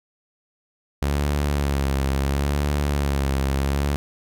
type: tone with vibrato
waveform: sawtooth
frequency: 70.2 Hz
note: C#2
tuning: 22 cents sharp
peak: -16 dBFS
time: 1.02-3.96 s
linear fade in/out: 0 ms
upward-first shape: sine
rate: 0.73 Hz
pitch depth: 60 cents each way
effects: none